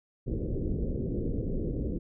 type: low-pass noise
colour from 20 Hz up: pink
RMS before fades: -31 dBFS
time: 0.26-1.99 s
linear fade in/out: 20 ms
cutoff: 490 Hz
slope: 48 dB/octave
effects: none